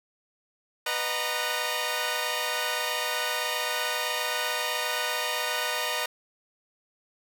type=chord; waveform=10% pulse; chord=B major seventh; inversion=none; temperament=equal with one note detuned; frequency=493.9 / 612.3 / 740 / 932.3 Hz; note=B4 / D#5 / F#5 / A#5; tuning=0 / -28 / 0 / 0 cents; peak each=-25 / -23 / -28 / -23 dBFS; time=0.86-6.06 s; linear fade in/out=5 ms; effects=none